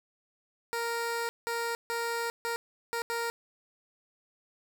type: tone bursts at uneven times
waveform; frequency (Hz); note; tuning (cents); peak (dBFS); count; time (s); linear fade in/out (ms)
15% pulse; 466.2; A#4; 0; -24; 6; 0.73-1.29 / 1.47-1.75 / 1.9-2.3 / 2.45-2.56 / 2.93-3.02 / 3.1-3.3; 0
effects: none